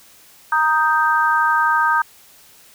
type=chord; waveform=sine; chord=Eb major; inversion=second; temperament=equal; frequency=932.3 / 1244.5 / 1568 Hz; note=Bb5 / Eb6 / G6; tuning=0 / 0 / 0 cents; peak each=-18 dBFS; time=0.52-2.02 s; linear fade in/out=5 ms; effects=white hiss -48 dBFS RMS until 2.74 s